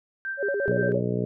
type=tone with tremolo; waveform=sine; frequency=1568 Hz; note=G6; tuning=in tune; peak=-27 dBFS; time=0.25-0.92 s; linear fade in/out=0 ms; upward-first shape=sine; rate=5.6 Hz; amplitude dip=60%
type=tone with vibrato; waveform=sine; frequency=476.8 Hz; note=A#4; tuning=39 cents sharp; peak=-24 dBFS; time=0.37-1.02 s; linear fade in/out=50 ms; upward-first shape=square; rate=8.7 Hz; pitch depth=280 cents each way
type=harmonic tone; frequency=60.8 Hz; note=B1; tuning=26 cents flat; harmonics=2 / 3 / 4 / 5 / 6 / 7 / 8 / 9 / 10; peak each=-29 / -29 / -33 / -38 / -34 / -30 / -37 / -43 / -37 dBFS; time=0.68-1.25 s; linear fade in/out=0 ms
effects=none